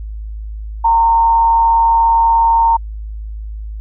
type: tone with frequency modulation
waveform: sine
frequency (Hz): 917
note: A#5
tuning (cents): -29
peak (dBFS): -8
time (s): 0.84-2.77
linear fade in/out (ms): 10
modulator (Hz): 149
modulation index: 0.21
effects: added 53 Hz sine -23 dBFS peak until 3.8 s